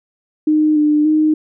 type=tone with pitch steps; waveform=sine; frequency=306.7 / 299.8 / 308.8 Hz; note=D#4 / D4 / D#4; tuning=-25 / +36 / -13 cents; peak=-10 dBFS; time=0.47-1.34 s; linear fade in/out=5 ms; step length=290 ms; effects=none